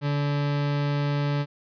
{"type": "tone", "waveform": "40% pulse", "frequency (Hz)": 144.4, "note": "D3", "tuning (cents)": -29, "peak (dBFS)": -22, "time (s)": [0.01, 1.46], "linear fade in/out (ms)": 50, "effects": ["resampled to 11025 Hz"]}